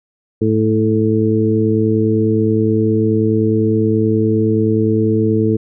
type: harmonic tone with a mistuned harmonic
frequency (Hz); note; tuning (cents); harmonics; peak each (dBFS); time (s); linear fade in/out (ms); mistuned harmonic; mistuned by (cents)
109.6; A2; -6; 1 / 2 / 3 / 4; -17 / -17 / -17 / -17; 0.41-5.57; 10; 1; -22
effects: none